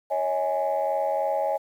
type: chord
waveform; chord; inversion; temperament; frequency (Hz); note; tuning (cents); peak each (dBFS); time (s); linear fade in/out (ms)
sine; C# suspended second; none; equal with one note detuned; 554.4 / 637.5 / 830.6; C#5 / D#5 / G#5; 0 / +42 / 0; -26; 0.1-1.58; 20
effects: tanh soft clip ceiling -16 dBFS + 9-bit